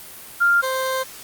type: tone pair in turn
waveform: sine / 20% pulse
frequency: 1396.9 / 523.2 Hz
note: F6 / C5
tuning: 0 / 0 cents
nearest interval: octave + perfect fourth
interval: 1700 cents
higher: first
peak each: -13 / -16 dBFS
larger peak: first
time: 0.4-0.62 / 0.62-1.04 s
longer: second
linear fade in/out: 20 ms
effects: white hiss -39 dBFS RMS until 1.23 s + Opus 32 kbps